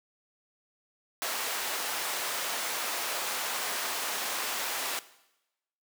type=high-pass noise; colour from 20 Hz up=pink; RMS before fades=-33 dBFS; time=1.22-4.99 s; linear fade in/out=0 ms; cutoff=690 Hz; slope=12 dB/octave; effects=noise-tail reverb RT60 0.9 s tail -17 dB re dry